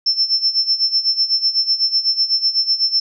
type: tone with tremolo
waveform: sine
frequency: 5340 Hz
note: E8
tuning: 22 cents sharp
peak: -11 dBFS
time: 0.06-3 s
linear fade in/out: 5 ms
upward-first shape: sine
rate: 8 Hz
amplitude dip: 80%
effects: none